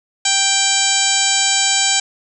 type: harmonic tone with a mistuned harmonic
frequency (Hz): 784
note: G5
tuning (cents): 0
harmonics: 1 / 2 / 3 / 4 / 5 / 6 / 7 / 8 / 9 / 10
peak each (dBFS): -24 / -25 / -23 / -21 / -22 / -24 / -25 / -25 / -20 / -20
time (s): 0.25-2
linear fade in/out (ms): 5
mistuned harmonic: 8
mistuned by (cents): +27
effects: none